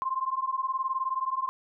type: beating tone pair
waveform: sine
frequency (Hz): 1044 / 1063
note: C6 / C6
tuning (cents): -4 / +27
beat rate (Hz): 19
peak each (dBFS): -30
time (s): 0.02-1.49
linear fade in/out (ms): 0
effects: none